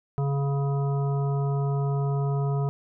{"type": "harmonic tone", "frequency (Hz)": 139.8, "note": "C#3", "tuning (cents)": 15, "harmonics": [1, 3, 5, 7, 9], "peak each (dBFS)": [-23, -33, -37, -40, -42], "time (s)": [0.18, 2.69], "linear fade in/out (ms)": 0, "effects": []}